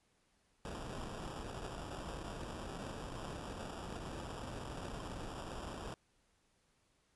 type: noise with sample-and-hold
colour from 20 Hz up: pink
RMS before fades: -45 dBFS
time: 0.65-5.94 s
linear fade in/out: 0 ms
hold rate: 2100 Hz
effects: pink hiss -75 dBFS RMS until 7.15 s + resampled to 24000 Hz